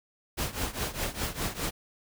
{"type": "noise with tremolo", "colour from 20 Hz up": "pink", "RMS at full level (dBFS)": -29, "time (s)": [0.37, 1.71], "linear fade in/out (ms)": 20, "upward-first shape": "triangle", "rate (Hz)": 4.9, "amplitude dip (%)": 90, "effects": []}